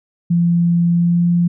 sine tone with pitch glide, 171.5 to 173.19 Hz, F3 to F3, -31 to -14 cents, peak -11 dBFS, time 0.3-1.48 s, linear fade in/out 10 ms, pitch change +17 cents, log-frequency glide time 0.9-1.28 s, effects none

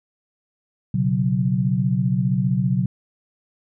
sine chord, B suspended second, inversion none, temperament equal, 123.47 / 138.59 / 185 Hz, B2 / C#3 / F#3, 0 / 0 / 0 cents, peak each -22 / -22 / -21 dBFS, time 0.94-2.86 s, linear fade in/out 5 ms, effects none

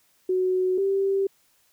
sine tone pair in turn, 370 / 390.9 Hz, F#4 / G4, 0 / -5 cents, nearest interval minor second, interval 95 cents, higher second, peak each -20 dBFS, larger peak neither, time 0.29-0.78 / 0.78-1.27 s, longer neither, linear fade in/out 5 ms, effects white hiss -64 dBFS RMS until 1.72 s

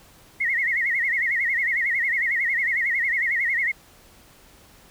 sine tone with vibrato, 2006 Hz, B6, 26 cents sharp, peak -20 dBFS, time 0.4-3.72 s, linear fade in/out 10 ms, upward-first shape sine, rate 11 Hz, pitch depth 150 cents each way, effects pink hiss -52 dBFS RMS until 4.9 s

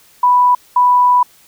sine tone pair in turn, 987.8 / 987.8 Hz, B5 / B5, 0 / 0 cents, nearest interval unison, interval 0 cents, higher neither, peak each -7 dBFS, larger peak neither, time 0.23-0.55 / 0.76-1.23 s, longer second, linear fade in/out 5 ms, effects white hiss -48 dBFS RMS until 1.47 s

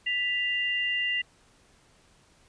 sine tone pair together, 1975.5 / 2794 Hz, B6 / F7, 0 / 0 cents, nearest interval tritone, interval 600 cents, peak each -28 dBFS, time 0.06-1.22 s, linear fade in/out 10 ms, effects pink hiss -61 dBFS RMS until 2.48 s + resampled to 22050 Hz

